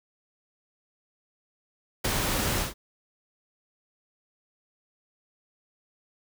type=noise with ADSR envelope; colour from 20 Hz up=pink; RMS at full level=-24 dBFS; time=2.04-2.74 s; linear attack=12 ms; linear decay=10 ms; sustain=-3 dB; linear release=150 ms; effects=none